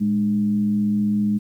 sine tone with frequency modulation, 207.7 Hz, G#3, in tune, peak -17 dBFS, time 0-1.39 s, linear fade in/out 20 ms, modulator 95.1 Hz, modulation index 0.36, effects 9-bit

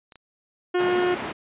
clicks, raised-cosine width 0.2 ms, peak -29 / -29 dBFS, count 2, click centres 0.122 / 0.157 s
harmonic tone, 359.3 Hz, F4, 49 cents sharp, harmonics 1 / 2 / 3 / 4 / 5 / 6 / 7 / 8 / 9, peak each -20 / -30 / -34 / -33 / -36 / -41 / -43 / -41 / -42 dBFS, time 0.74-1.15 s, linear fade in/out 10 ms
pink band-pass noise, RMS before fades -32 dBFS, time 0.78-1.33 s, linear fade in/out 20 ms, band 200 to 2400 Hz, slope 12 dB/octave
effects resampled to 8000 Hz

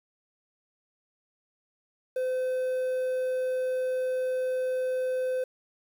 triangle tone with quantisation, 512 Hz, C5, 38 cents flat, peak -24 dBFS, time 2.16-5.44 s, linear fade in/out 5 ms, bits 9, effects none

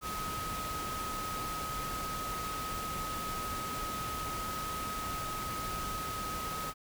sine tone in noise, 1267 Hz, D#6, 31 cents sharp, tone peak -37 dBFS, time 0.01-6.74 s, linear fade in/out 50 ms, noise pink, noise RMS -40 dBFS, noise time 0.01-6.74 s, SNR 0 dB, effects none

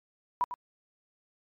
sine tone with echo, 980 Hz, B5, 14 cents flat, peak -23 dBFS, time 0.41-0.44 s, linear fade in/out 0 ms, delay 100 ms, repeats 1, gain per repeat -11 dB, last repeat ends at 0.54 s, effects MP3 64 kbps

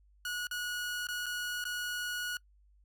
sawtooth tone with dropouts, 1457 Hz, F#6, 27 cents flat, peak -31 dBFS, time 0.25-2.37 s, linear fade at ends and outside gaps 2 ms, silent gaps 0.47-0.511 / 1.07-1.086 / 1.26-1.264 / 1.641-1.652 s, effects noise-tail reverb RT60 0.1 s tail -24 dB re dry + added 50 Hz sine -61 dBFS peak until 2.84 s

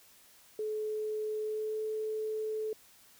sine tone with pitch glide, 429.4 to 433.9 Hz, A4 to A4, -42 to -24 cents, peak -32 dBFS, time 0.59-2.73 s, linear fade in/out 2 ms, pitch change +18 cents, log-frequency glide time 1.43-1.81 s, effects white hiss -60 dBFS RMS until 3.19 s

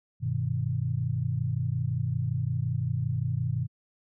sine chord, G augmented, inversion none, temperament equal, 98 / 123.47 / 155.56 Hz, G2 / B2 / D#3, 0 / 0 / 0 cents, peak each -32 / -28 / -32 dBFS, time 0.2-3.68 s, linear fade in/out 50 ms, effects none

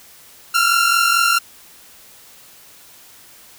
sawtooth tone pair together, 1352.4 / 1396.9 Hz, E6 / F6, +44 / 0 cents, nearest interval minor second, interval 56 cents, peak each -13 / -12 dBFS, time 0.54-1.39 s, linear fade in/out 10 ms, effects white hiss -45 dBFS RMS until 3.58 s

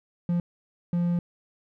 triangle tone bursts at uneven times, 173.7 Hz, F3, 9 cents flat, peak -20 dBFS, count 2, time 0.29-0.4 / 0.93-1.19 s, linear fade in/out 2 ms, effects none

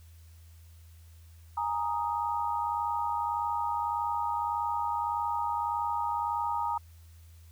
sine chord, Ab suspended second, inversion none, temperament equal, 830.6 / 932.3 / 1244.5 Hz, Ab5 / Bb5 / Eb6, 0 / 0 / 0 cents, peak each -34 / -30 / -35 dBFS, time 1.57-6.78 s, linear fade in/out 5 ms, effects added 82 Hz sine -50 dBFS peak until 7.51 s + white hiss -64 dBFS RMS until 7.51 s

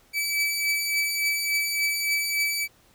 sawtooth beating tone pair, 2300 / 2303.5 Hz, D7 / D7, -37 / -34 cents, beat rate 3.5 Hz, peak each -21 / -27 dBFS, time 0.13-2.68 s, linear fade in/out 50 ms, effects pink hiss -59 dBFS RMS until 2.94 s

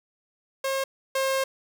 sawtooth tone pair in turn, 538 / 534.3 Hz, C5 / C5, +48 / +36 cents, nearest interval unison, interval 12 cents, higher first, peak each -21 / -19 dBFS, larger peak second, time 0.64-0.84 / 1.15-1.44 s, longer second, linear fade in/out 5 ms, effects none

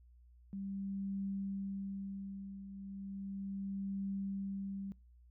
sine tone with tremolo, 196 Hz, G3, in tune, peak -36 dBFS, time 0.53-4.92 s, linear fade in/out 0 ms, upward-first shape triangle, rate 0.35 Hz, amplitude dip 70%, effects noise-tail reverb RT60 0.3 s tail -24 dB re dry + added 60 Hz sine -59 dBFS peak until 5.3 s

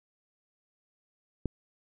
click, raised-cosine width 3 ms, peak -17 dBFS, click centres 1.457 s, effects none

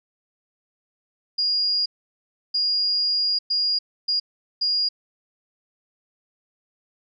sine tone bursts at uneven times, 4851 Hz, D#8, 45 cents flat, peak -19 dBFS, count 5, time 1.38-1.86 / 2.54-3.39 / 3.5-3.79 / 4.08-4.2 / 4.61-4.89 s, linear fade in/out 10 ms, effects none

